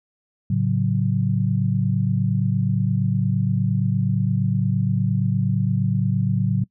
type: chord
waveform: sine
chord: F# minor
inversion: first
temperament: equal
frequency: 110 / 138.59 / 185 Hz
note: A2 / C#3 / F#3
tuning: 0 / 0 / 0 cents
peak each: -22 dBFS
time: 0.5-6.64 s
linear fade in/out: 5 ms
effects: noise-tail reverb RT60 0.1 s tail -22 dB re dry